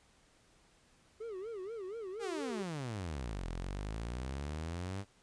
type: tone with vibrato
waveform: triangle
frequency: 413.7 Hz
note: G#4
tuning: 7 cents flat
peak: -38 dBFS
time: 1.2-2.63 s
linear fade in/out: 10 ms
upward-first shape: sine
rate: 4.2 Hz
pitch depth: 210 cents each way
type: exponential two-way sweep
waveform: sawtooth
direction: down then up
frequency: 430 to 41.2 to 101.7 Hz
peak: -34 dBFS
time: 2.19-5.05 s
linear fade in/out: 50 ms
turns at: 3.46 s
effects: pink hiss -67 dBFS RMS until 5.22 s + resampled to 22050 Hz